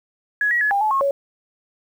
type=tone with pitch steps; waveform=sine; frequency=1680 / 1914 / 1700 / 801 / 860 / 1085 / 558 Hz; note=G#6 / A#6 / G#6 / G5 / A5 / C#6 / C#5; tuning=+19 / +45 / +40 / +37 / -40 / -37 / +11 cents; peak=-16 dBFS; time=0.41-1.11 s; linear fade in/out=2 ms; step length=100 ms; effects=8-bit